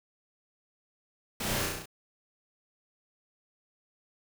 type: noise with echo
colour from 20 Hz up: pink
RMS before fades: -34 dBFS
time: 1.4-1.66 s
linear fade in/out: 5 ms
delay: 33 ms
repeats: 6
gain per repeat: -2 dB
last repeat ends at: 1.858 s
effects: none